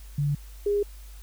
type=tone pair in turn; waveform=sine; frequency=144.5 / 408.7 Hz; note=D3 / G#4; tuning=-28 / -28 cents; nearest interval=octave + tritone; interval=1800 cents; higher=second; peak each=-22 / -21 dBFS; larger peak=second; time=0.18-0.35 / 0.66-0.83 s; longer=neither; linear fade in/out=5 ms; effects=added 50 Hz sine -41 dBFS peak until 1.22 s + white hiss -54 dBFS RMS until 1.22 s